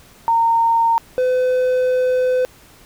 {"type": "tone pair in turn", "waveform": ["sine", "triangle"], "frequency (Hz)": [919, 506.9], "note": ["A#5", "B4"], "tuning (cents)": [-25, 45], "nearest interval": "minor seventh", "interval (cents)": 1030, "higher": "first", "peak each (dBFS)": -12, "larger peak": "neither", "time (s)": [[0.28, 0.98], [1.18, 2.45]], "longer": "second", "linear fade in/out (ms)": 0, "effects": ["pink hiss -47 dBFS RMS until 2.85 s"]}